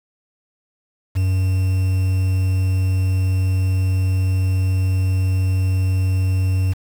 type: tone with quantisation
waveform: triangle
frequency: 93.8 Hz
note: F#2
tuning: 24 cents sharp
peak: -13 dBFS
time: 1.15-6.74 s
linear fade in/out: 20 ms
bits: 6
effects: none